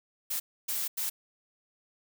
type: noise bursts at uneven times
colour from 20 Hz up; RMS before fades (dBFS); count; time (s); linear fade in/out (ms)
blue; -32; 3; 0.3-0.4 / 0.68-0.88 / 0.97-1.1; 10
effects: none

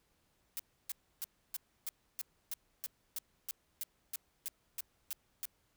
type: noise bursts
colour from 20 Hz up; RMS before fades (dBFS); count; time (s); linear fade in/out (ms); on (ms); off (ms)
blue; -39; 16; 0.57-5.454; 0; 24; 300
effects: pink hiss -75 dBFS RMS until 5.76 s

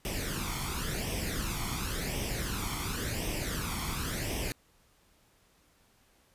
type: noise with flanger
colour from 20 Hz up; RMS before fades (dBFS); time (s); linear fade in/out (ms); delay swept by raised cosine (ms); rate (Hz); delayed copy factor
pink; -34; 0.05-4.52; 0; 0.35 to 0.92; 0.93; +0.65
effects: pink hiss -66 dBFS RMS until 6.34 s + resampled to 32000 Hz

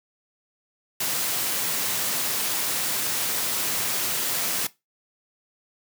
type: high-pass noise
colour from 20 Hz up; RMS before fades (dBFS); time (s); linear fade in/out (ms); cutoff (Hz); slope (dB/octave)
white; -26; 1-4.67; 5; 100; 48
effects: noise-tail reverb RT60 0.2 s tail -18 dB re dry

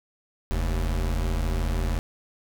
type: tone pair together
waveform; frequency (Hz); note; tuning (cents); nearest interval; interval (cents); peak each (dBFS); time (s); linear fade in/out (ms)
square; 42.93 / 76.5; F1 / D#2; -29 / -29; minor seventh; 1000; -25 / -30; 0.51-1.99; 0
effects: none

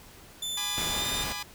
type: tone with pitch glide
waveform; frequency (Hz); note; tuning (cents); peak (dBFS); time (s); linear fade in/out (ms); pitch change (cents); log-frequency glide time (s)
sawtooth; 3520 to 3606; A7 to A7; 0 to +42; -28; 0.42-1.24; 5; +42; 0.89-1.04
type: chord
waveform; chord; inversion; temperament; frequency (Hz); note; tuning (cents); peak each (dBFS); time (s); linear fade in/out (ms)
10% pulse; G# diminished; none; just; 830.6 / 996.7 / 1196.1; G#5 / B5 / D6; 0 / +16 / +31; -30; 0.57-1.43; 5
type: noise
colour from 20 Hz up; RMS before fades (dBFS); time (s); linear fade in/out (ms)
pink; -35; 0.77-1.33; 10
effects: pink hiss -51 dBFS RMS until 1.54 s

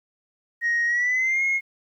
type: tone with pitch glide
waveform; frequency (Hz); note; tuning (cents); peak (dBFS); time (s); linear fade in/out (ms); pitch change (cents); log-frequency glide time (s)
sine; 1877 to 2156; A#6 to C#7; +11 to -49; -18; 0.61-1.61; 50; +240; 0.86-1.43
effects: tanh soft clip ceiling -17 dBFS + 10-bit

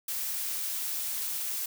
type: noise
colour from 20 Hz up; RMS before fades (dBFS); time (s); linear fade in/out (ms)
blue; -33; 0.08-1.66; 5
effects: none

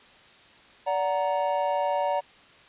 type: chord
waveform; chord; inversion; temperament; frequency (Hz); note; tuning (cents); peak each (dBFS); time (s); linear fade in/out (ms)
triangle; D augmented; none; equal with one note detuned; 579.2 / 740 / 932.3; D5 / F#5 / A#5; -24 / 0 / 0; -25 / -27 / -26; 0.86-2.21; 20
effects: white hiss -53 dBFS RMS until 2.68 s + resampled to 8000 Hz

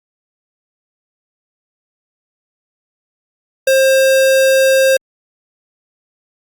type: tone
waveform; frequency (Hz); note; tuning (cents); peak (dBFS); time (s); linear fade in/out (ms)
square; 532; C5; +29; -9; 3.67-4.97; 5
effects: Opus 48 kbps

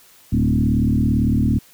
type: tone with frequency modulation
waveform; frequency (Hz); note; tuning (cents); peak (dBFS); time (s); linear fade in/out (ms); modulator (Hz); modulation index
sine; 164.81; E3; 0; -14; 0.32-1.59; 10; 37.8; 2.9
effects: white hiss -50 dBFS RMS until 1.73 s

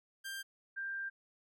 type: tone pair in turn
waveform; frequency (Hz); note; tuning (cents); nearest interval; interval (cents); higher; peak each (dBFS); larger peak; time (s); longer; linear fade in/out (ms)
sawtooth / sine; 1586 / 1586; G6 / G6; +20 / +20; unison; 0; neither; -37 / -37; neither; 0.24-0.43 / 0.76-1.1; second; 20
effects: none

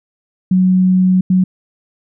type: tone bursts at uneven times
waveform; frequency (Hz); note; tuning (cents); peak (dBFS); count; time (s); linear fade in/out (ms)
sine; 185; F#3; 0; -8; 2; 0.51-1.21 / 1.3-1.44; 5
effects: none

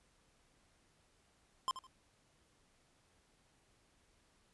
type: tone with echo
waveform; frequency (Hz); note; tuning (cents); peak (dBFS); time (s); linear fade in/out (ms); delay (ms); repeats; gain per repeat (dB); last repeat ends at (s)
square; 1046.5; C6; 0; -33; 1.68-1.71; 0; 79; 2; -12; 1.868
effects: pink hiss -72 dBFS RMS until 4.53 s + resampled to 24000 Hz

